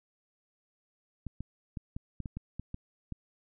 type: clicks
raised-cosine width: 5 ms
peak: -25 dBFS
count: 10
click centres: 1.267 / 1.406 / 1.772 / 1.965 / 2.203 / 2.258 / 2.37 / 2.596 / 2.744 / 3.123 s
effects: none